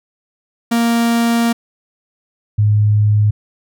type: tone pair in turn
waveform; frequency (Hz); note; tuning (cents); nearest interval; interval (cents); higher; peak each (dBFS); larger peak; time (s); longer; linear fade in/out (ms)
45% pulse / sine; 233.1 / 105.16; A#3 / G#2; 0 / +22; octave + major second; 1378; first; -12 / -9; second; 0.71-1.53 / 2.58-3.31; first; 10
effects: none